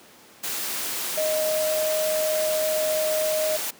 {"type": "tone in noise", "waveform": "sine", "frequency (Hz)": 622.3, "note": "D#5", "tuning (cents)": 0, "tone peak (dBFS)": -22, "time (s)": [1.17, 3.57], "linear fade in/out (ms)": 10, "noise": "white", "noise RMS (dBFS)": -29, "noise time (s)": [0.43, 3.71], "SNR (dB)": 4, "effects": ["pink hiss -50 dBFS RMS until 3.79 s", "high-pass 200 Hz 12 dB/octave"]}